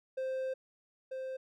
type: tone pair in turn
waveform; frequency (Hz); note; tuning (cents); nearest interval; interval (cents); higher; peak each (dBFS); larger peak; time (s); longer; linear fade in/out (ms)
triangle; 523.3 / 523.3; C5 / C5; 0 / 0; unison; 0; neither; -31 / -35; first; 0.17-0.54 / 1.11-1.37; first; 10
effects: none